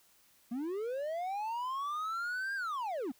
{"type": "linear two-way sweep", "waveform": "triangle", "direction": "up then down", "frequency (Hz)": [224.9, 1622, 224.9], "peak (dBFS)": -32, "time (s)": [0.51, 3.12], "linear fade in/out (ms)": 10, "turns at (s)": 2.55, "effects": ["white hiss -66 dBFS RMS until 3.19 s"]}